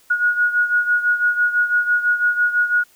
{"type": "beating tone pair", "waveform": "sine", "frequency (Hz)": [1448, 1454], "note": ["F#6", "F#6"], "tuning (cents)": [-38, -31], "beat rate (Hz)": 6, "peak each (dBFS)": [-16, -21], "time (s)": [0.1, 2.84], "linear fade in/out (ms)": 10, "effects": ["white hiss -54 dBFS RMS until 2.95 s"]}